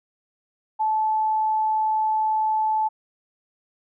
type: tone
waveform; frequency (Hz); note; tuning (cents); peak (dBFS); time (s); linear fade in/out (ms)
sine; 869; A5; -22; -19; 0.79-2.89; 20
effects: none